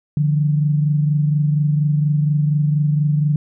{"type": "tone pair together", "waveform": "sine", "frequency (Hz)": [147.8, 172.02], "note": ["D3", "F3"], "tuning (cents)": [11, -26], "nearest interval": "minor third", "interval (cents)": 263, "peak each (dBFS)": [-14, -24], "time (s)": [0.17, 3.36], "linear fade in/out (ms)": 2, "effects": []}